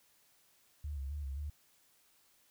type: tone with vibrato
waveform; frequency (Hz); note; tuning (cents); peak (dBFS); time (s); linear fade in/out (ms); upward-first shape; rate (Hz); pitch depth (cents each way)
sine; 70.7; C#2; +35; -37; 0.84-1.5; 5; square; 3.8; 69
effects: white hiss -69 dBFS RMS until 2.5 s

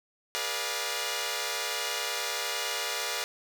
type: chord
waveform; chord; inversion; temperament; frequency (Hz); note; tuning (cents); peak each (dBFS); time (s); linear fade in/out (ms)
5% pulse; G# diminished seventh; none; equal with one note detuned; 415.3 / 484.3 / 587.3 / 698.5; G#4 / B4 / D5 / F5; 0 / -34 / 0 / 0; -26 / -23 / -24 / -25; 0.35-3.24; 0
effects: none

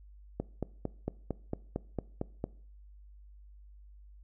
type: click train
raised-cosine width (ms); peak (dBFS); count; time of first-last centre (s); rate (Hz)
2; -19; 10; 0.4-2.441; 4.41
effects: noise-tail reverb RT60 0.5 s tail -21 dB re dry + added 50 Hz sine -51 dBFS peak until 4.23 s

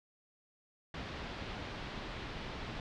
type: low-pass noise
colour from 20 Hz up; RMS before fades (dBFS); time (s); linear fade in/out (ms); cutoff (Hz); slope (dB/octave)
pink; -43; 0.94-2.8; 2; 4200; 24
effects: none

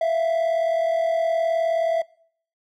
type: tone pair together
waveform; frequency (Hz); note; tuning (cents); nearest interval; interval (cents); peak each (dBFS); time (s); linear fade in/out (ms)
triangle; 659.3 / 698.5; E5 / F5; 0 / 0; minor second; 100; -16 / -24; 0.01-2.02; 5
effects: noise-tail reverb RT60 0.6 s tail -25 dB re dry + tanh soft clip ceiling -13 dBFS

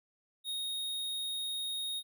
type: tone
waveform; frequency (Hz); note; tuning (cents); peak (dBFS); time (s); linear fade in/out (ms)
square; 3731; A#7; +1; -35; 0.44-2.03; 50
effects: none

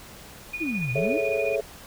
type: tone with tremolo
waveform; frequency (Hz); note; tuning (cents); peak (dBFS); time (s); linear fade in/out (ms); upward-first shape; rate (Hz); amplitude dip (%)
sine; 2456; D#7; -23; -27; 0.53-1.56; 10; sine; 14; 65
type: exponential two-way sweep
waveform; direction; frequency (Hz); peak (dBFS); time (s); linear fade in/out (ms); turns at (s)
sine; down then up; 350 to 117.7 to 350; -26; 0.6-1.19; 20; 0.92
type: chord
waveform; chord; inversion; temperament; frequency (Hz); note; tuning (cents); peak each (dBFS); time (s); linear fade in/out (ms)
sine; A major seventh; third; equal; 415.3 / 440 / 554.4 / 659.3; G#4 / A4 / C#5 / E5; 0 / 0 / 0 / 0; -30 / -28 / -27 / -29; 0.95-1.61; 10
effects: tanh soft clip ceiling -9 dBFS + pink hiss -45 dBFS RMS until 1.86 s

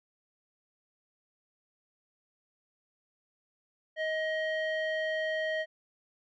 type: tone with low-pass filter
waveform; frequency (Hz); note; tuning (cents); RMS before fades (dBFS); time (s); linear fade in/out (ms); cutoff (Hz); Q
square; 630; D#5; +21; -32; 3.96-5.66; 50; 2400; 5.8
effects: none

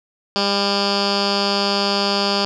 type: tone with low-pass filter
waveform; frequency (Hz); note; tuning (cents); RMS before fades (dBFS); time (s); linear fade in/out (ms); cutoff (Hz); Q
10% pulse; 200; G3; +35; -19; 0.36-2.45; 0; 4700; 6.8
effects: none

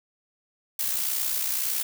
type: noise with amplitude modulation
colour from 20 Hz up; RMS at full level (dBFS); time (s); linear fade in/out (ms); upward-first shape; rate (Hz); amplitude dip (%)
blue; -25; 0.79-1.83; 5; sine; 61.7; 50
effects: none

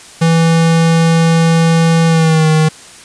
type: tone with pitch glide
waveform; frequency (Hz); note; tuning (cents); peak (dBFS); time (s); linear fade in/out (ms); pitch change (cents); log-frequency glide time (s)
square; 164.81 to 156.73; E3 to D#3; 0 to +13; -8; 0.21-2.69; 10; -87; 2.07-2.48
effects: white hiss -36 dBFS RMS until 3.04 s + resampled to 22050 Hz

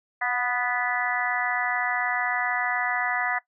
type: harmonic tone with a mistuned harmonic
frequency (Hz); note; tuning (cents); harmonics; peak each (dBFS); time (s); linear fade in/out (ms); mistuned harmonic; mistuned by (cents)
246.9; B3; 0; 3 / 4 / 5 / 6 / 7 / 8; -29 / -34 / -33 / -34 / -28 / -29; 0.21-3.39; 10; 3; -21
effects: noise-tail reverb RT60 0.1 s tail -18 dB re dry

